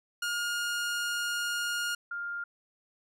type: tone pair in turn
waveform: sawtooth / sine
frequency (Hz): 1422 / 1403.2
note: F6 / F6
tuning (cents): +31 / +8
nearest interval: unison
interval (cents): 23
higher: first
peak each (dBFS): -26 / -33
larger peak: first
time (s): 0.22-1.95 / 2.11-2.44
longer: first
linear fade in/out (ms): 5
effects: low-pass 12000 Hz 12 dB/octave